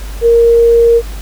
sine tone, 466.2 Hz, A#4, in tune, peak -4 dBFS, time 0.21-1.02 s, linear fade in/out 50 ms, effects added 50 Hz sine -21 dBFS peak until 1.21 s + pink hiss -33 dBFS RMS until 1.21 s

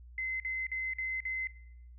sine tone bursts, 2057 Hz, C7, 30 cents flat, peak -32 dBFS, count 5, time 0.18-1.472 s, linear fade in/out 2 ms, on 220 ms, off 48 ms, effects noise-tail reverb RT60 0.8 s tail -19 dB re dry + added 60 Hz sine -49 dBFS peak until 1.98 s

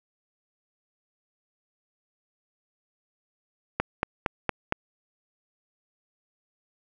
click train, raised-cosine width 0.5 ms, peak -8 dBFS, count 5, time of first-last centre 3.8-4.724 s, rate 4.33 Hz, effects none

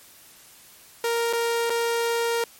sawtooth tone with dropouts, 466.2 Hz, A#4, in tune, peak -18 dBFS, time 1.04-2.44 s, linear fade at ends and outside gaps 2 ms, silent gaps 1.329-1.333 / 1.697-1.702 s, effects white hiss -50 dBFS RMS until 2.59 s + MP3 64 kbps

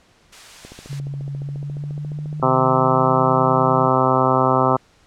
white high-pass noise, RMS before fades -40 dBFS, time 0.32-1 s, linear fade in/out 10 ms, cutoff 590 Hz, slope 12 dB/octave
click train, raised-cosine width 2 ms, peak -25 dBFS, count 26, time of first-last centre 0.65-2.398 s, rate 14.3 Hz
sine tone with pitch glide, 140 to 159.89 Hz, C#3 to D#3, +18 to +47 cents, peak -25 dBFS, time 0.89-3.89 s, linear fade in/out 20 ms, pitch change +229 cents, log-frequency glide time 1.37-3.11 s
harmonic tone, 130.1 Hz, C3, 9 cents flat, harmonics 1 / 2 / 3 / 4 / 5 / 6 / 7 / 8 / 9 / 10, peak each -23 / -23 / -23 / -23 / -23 / -23 / -23 / -23 / -23 / -23 dBFS, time 2.42-4.77 s, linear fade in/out 10 ms
effects pink hiss -55 dBFS RMS until 5.06 s + low-pass 7000 Hz 12 dB/octave

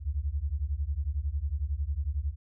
sine beating tone pair, 66.5 / 77.5 Hz, C2 / D#2, +29 / -6 cents, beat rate 11 Hz, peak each -31 dBFS, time 0-2.36 s, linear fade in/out 50 ms, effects none

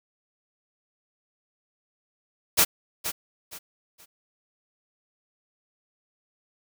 white noise with echo, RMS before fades -18 dBFS, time 2.57-2.65 s, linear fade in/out 20 ms, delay 470 ms, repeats 3, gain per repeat -11 dB, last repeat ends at 4.06 s, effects none

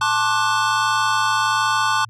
square chord, D dominant seventh, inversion second, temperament equal with one note detuned, 880 / 1073.4 / 1174.7 / 1480 Hz, A5 / C6 / D6 / F#6, 0 / +44 / 0 / 0 cents, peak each -23 dBFS, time 0.01-2.05 s, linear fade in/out 5 ms, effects added 113 Hz sine -40 dBFS peak until 2.09 s + low-pass 7000 Hz 12 dB/octave

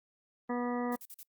harmonic tone, 243.6 Hz, B3, 24 cents flat, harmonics 1 / 2 / 3 / 4 / 5 / 7 / 8, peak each -33 / -37 / -40 / -41 / -43 / -49 / -47 dBFS, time 0.49-0.96 s, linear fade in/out 10 ms
violet noise bursts, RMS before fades -47 dBFS, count 4, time 0.92-1.231 s, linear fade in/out 2 ms, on 44 ms, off 45 ms
effects noise-tail reverb RT60 0.1 s tail -26 dB re dry + Opus 32 kbps

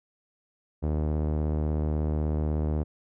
sawtooth tone with low-pass filter, 76.4 Hz, D#2, 31 cents flat, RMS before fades -27 dBFS, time 0.82-2.84 s, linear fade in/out 20 ms, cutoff 580 Hz, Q 0.87, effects none

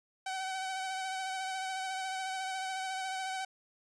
sawtooth tone with vibrato, 759 Hz, F#5, 44 cents sharp, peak -31 dBFS, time 0.26-3.45 s, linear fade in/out 5 ms, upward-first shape sine, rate 14 Hz, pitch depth 25 cents each way, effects resampled to 22050 Hz

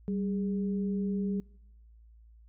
sine tone pair together, 194.6 / 412.3 Hz, G3 / G#4, -12 / -13 cents, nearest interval octave + minor second, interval 1299 cents, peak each -29 / -38 dBFS, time 0.08-1.4 s, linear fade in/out 0 ms, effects noise-tail reverb RT60 1.0 s tail -26 dB re dry + added 56 Hz sine -53 dBFS peak until 2.48 s

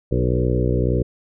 harmonic tone with a mistuned harmonic, 61.74 Hz, B1, in tune, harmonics 1 / 2 / 3 / 4 / 5 / 6 / 7 / 8 / 9, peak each -22 / -21 / -27 / -29 / -27 / -26 / -28 / -27 / -33 dBFS, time 0.11-1.03 s, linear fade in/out 10 ms, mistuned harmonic 7, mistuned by +21 cents, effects none

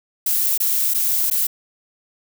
violet noise with dropouts, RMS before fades -19 dBFS, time 0.26-1.47 s, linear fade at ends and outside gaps 5 ms, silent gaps 0.577-0.601 / 0.938-0.945 / 1.301-1.311 s, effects none

